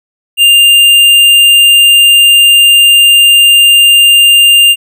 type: tone with hard clipping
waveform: triangle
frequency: 2800 Hz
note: F7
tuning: 4 cents sharp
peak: -3 dBFS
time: 0.37-4.76 s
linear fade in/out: 50 ms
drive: 15 dB
effects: none